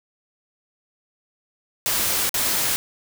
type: noise with dropouts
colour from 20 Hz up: white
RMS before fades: -22 dBFS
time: 1.86-2.76 s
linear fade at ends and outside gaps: 0 ms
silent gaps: 2.293-2.342 s
effects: none